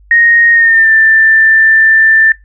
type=tone with pitch glide; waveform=sine; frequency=1864.7 to 1777.4 Hz; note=A#6 to A6; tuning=0 to +17 cents; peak=-4 dBFS; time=0.11-2.32 s; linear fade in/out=2 ms; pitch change=-83 cents; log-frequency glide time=0.52-0.91 s; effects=noise-tail reverb RT60 0.2 s tail -22 dB re dry + added 50 Hz sine -39 dBFS peak until 2.44 s